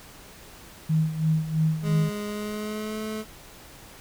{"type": "tone with tremolo", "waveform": "sine", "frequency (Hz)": 158, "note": "D#3", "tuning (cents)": 27, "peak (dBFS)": -18, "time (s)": [0.89, 2.1], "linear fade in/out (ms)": 10, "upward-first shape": "sine", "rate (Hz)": 3, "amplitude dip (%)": 75}
{"type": "tone with pitch glide", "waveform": "25% pulse", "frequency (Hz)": [207.7, 216.5], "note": ["G#3", "A3"], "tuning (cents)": [0, -28], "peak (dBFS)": -26, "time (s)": [1.82, 3.25], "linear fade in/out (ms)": 50, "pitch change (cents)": 72, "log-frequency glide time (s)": [2.26, 3.01]}
{"effects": ["pink hiss -47 dBFS RMS until 4 s"]}